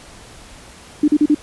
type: tone bursts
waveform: sine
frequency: 298.8 Hz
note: D4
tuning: 30 cents sharp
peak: -9 dBFS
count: 4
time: 1.03-1.347 s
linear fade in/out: 5 ms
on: 50 ms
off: 39 ms
effects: pink hiss -41 dBFS RMS until 1.42 s + resampled to 24000 Hz